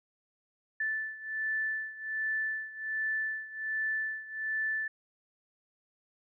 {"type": "beating tone pair", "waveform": "sine", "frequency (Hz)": [1755, 1756.3], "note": ["A6", "A6"], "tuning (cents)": [-5, -4], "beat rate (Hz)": 1.3, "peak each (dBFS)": [-33, -36], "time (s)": [0.8, 4.88], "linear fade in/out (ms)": 5, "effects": []}